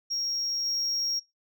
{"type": "tone with level steps", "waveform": "sine", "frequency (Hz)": 5588, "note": "F8", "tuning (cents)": 0, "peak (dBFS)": [-25, -23], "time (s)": [0.1, 1.2], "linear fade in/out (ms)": 20, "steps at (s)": 0.65, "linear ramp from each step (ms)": 10, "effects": ["noise-tail reverb RT60 0.2 s tail -23 dB re dry", "tanh soft clip ceiling -25 dBFS"]}